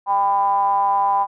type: ring-modulated tone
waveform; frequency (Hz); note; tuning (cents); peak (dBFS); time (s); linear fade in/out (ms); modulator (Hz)
triangle; 102.1; G#2; -29; -10; 0.06-1.27; 50; 896
effects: none